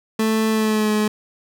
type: tone with pitch glide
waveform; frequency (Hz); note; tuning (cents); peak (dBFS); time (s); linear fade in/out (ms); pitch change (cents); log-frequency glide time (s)
30% pulse; 220 to 212.6; A3 to G#3; 0 to +41; -14; 0.19-1.08; 5; -59; 0.5-0.91
effects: none